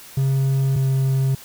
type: tone pair in turn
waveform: triangle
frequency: 135 / 133.76 Hz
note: C#3 / C3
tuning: -45 / +39 cents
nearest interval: unison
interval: 16 cents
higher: first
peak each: -14 dBFS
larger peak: neither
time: 0.17-0.76 / 0.76-1.35 s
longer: neither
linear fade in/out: 5 ms
effects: white hiss -42 dBFS RMS until 1.44 s